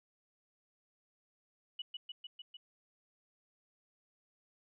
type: tone with echo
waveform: sine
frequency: 2944 Hz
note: F#7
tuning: 9 cents flat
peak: -38 dBFS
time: 1.79-1.82 s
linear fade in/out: 5 ms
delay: 150 ms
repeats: 5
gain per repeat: -2 dB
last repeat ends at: 2.57 s
effects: none